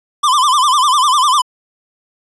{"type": "tone with vibrato", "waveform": "square", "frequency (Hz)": 1100, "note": "C#6", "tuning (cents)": -14, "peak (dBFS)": -10, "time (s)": [0.23, 1.42], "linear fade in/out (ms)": 10, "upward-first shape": "sine", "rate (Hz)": 10, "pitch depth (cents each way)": 170, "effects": ["resampled to 24000 Hz"]}